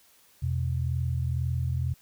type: tone pair together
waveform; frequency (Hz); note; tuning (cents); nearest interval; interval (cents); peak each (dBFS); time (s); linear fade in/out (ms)
sine; 84.43 / 126.5; E2 / B2; +42 / +42; perfect fifth; 700; -28; 0.42-1.94; 10
effects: white hiss -60 dBFS RMS until 2.01 s